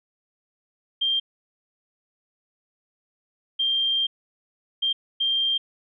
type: tone bursts at uneven times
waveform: sine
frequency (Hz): 3181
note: G7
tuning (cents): +25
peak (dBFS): -20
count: 4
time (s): 1.01-1.2 / 3.59-4.07 / 4.82-4.93 / 5.2-5.58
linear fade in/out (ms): 10
effects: none